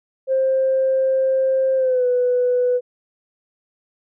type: tone with pitch glide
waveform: sine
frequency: 528 to 495.5 Hz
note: C5 to B4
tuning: +16 to +6 cents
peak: -14 dBFS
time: 0.27-2.81 s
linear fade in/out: 50 ms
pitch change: -110 cents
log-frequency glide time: 1.76-2.06 s
effects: tanh soft clip ceiling -10 dBFS